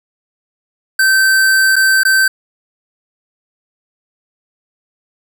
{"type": "tone with dropouts", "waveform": "square", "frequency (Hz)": 1549, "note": "G6", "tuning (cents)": -21, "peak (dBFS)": -9, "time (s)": [0.99, 2.28], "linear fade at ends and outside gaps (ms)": 5, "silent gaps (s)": [[1.758, 1.763], [2.034, 2.05]], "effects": []}